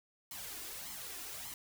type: noise with flanger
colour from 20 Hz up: white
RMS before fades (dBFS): -45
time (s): 0.31-1.54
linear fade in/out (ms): 2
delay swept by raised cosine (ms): 0.94 to 2.84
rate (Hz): 1.7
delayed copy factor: +0.65
effects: none